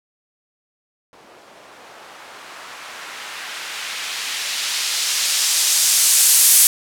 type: noise with low-pass filter sweep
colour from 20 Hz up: violet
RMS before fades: -20 dBFS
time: 1.13-6.67 s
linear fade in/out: 0 ms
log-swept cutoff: 490 to 11000 Hz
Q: 0.84
effects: none